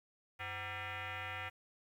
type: tone with frequency modulation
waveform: sine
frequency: 329.6 Hz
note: E4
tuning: in tune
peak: -39 dBFS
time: 0.39-1.5 s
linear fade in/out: 20 ms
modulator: 423 Hz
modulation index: 5.7
effects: tanh soft clip ceiling -35 dBFS + 11-bit